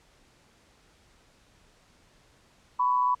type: tone pair together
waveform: sine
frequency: 996 / 1120.9 Hz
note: B5 / C#6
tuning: +14 / +19 cents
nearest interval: major second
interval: 205 cents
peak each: -22 / -29 dBFS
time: 2.79-3.15 s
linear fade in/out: 10 ms
effects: pink hiss -61 dBFS RMS until 3.2 s + low-pass 8000 Hz 12 dB/octave